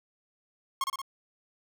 45% pulse tone with echo, 1082 Hz, C#6, 42 cents flat, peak -26 dBFS, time 0.81-0.84 s, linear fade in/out 2 ms, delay 59 ms, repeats 3, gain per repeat -3 dB, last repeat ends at 1.017 s, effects none

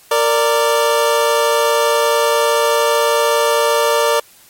25% pulse tone pair together, 462.4 / 587.3 Hz, A#4 / D5, -14 / 0 cents, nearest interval major third, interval 414 cents, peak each -11 dBFS, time 0.11-4.2 s, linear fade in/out 5 ms, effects white hiss -46 dBFS RMS until 4.49 s + MP3 64 kbps

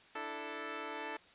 10% pulse chord, D suspended second, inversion none, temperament equal, 293.7 / 329.6 / 440 Hz, D4 / E4 / A4, 0 / 0 / 0 cents, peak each -38 / -38 / -34 dBFS, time 0.15-1.17 s, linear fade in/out 5 ms, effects white hiss -61 dBFS RMS until 1.34 s + resampled to 8000 Hz

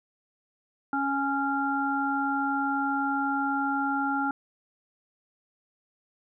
harmonic tone, 277.2 Hz, C#4, in tune, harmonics 1 / 3 / 5, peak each -29 / -29 / -29 dBFS, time 0.93-4.31 s, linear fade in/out 2 ms, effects none

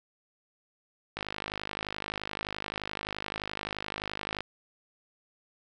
click train, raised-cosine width 0.3 ms, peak -17 dBFS, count 168, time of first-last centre 1.17-4.406 s, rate 51.6 Hz, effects none

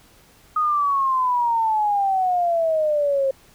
sine exponential sweep, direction down, 1253 to 532 Hz, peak -17 dBFS, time 0.56-3.31 s, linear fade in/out 5 ms, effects pink hiss -53 dBFS RMS until 3.54 s

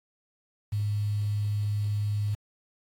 sine tone with quantisation, 103.83 Hz, G#2, in tune, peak -25 dBFS, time 0.72-2.35 s, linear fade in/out 10 ms, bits 8, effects AAC 64 kbps

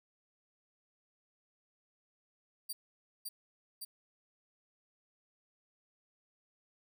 5% pulse tone with echo, 4699 Hz, D8, in tune, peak -30 dBFS, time 2.69-2.73 s, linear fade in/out 10 ms, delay 560 ms, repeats 2, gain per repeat -2 dB, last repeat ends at 3.85 s, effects none

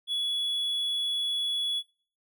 triangle tone, 3388 Hz, G#7, 34 cents sharp, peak -25 dBFS, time 0.07-1.83 s, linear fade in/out 50 ms, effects noise-tail reverb RT60 0.4 s tail -18 dB re dry

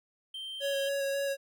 triangle tone, 3136 Hz, G7, in tune, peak -36 dBFS, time 0.34-0.89 s, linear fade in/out 5 ms
square tone with vibrato, 554.4 Hz, C#5, in tune, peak -30 dBFS, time 0.6-1.37 s, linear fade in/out 50 ms, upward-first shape square, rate 3.7 Hz, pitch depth 11 cents each way
effects none

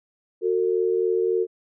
sine tone pair together, 367.9 / 451.5 Hz, F#4 / A4, -10 / +45 cents, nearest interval major third, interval 355 cents, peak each -22 dBFS, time 0.41-1.47 s, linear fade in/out 50 ms, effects none

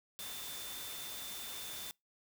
sine tone in noise, 3552 Hz, A7, 16 cents sharp, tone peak -48 dBFS, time 0.19-1.91 s, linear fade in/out 0 ms, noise white, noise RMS -45 dBFS, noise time 0.19-1.91 s, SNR -6 dB, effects noise-tail reverb RT60 0.2 s tail -25 dB re dry

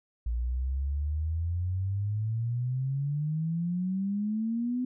sine exponential sweep, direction up, 57.1 to 254.3 Hz, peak -27 dBFS, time 0.26-4.85 s, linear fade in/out 5 ms, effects none

